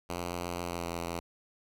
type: tone with pitch glide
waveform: 5% pulse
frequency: 87.31 to 85.17 Hz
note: F2 to F2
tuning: 0 to -43 cents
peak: -23 dBFS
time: 0.09-1.2 s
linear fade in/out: 10 ms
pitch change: -43 cents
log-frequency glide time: 0.62-0.91 s
effects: none